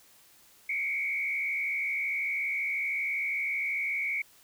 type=tone with frequency modulation; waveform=sine; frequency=2233 Hz; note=C#7; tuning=12 cents sharp; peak=-28 dBFS; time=0.69-4.22 s; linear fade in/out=5 ms; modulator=72.7 Hz; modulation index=1.3; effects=white hiss -59 dBFS RMS until 4.43 s